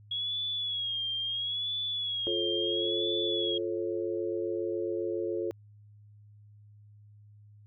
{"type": "tone with vibrato", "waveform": "sine", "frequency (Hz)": 3322, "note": "G#7", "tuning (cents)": 0, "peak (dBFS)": -30, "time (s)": [0.11, 3.58], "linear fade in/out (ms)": 5, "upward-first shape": "sine", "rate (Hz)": 0.74, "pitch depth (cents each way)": 73}
{"type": "chord", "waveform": "sine", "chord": "F augmented", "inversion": "none", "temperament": "just", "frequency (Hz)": [349.2, 436.5, 545.7], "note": ["F4", "A4", "C#5"], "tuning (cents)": [0, -14, -27], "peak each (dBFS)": [-32, -34, -37], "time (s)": [2.27, 5.51], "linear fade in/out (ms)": 0}
{"effects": ["added 104 Hz sine -52 dBFS peak until 7.66 s"]}